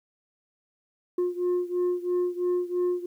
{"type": "beating tone pair", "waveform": "sine", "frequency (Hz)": [355.9, 358.9], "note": ["F4", "F4"], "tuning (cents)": [33, 47], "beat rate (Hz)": 3, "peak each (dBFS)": [-24, -26], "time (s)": [1.18, 3.06], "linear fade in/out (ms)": 5, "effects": ["tanh soft clip ceiling -21 dBFS", "10-bit"]}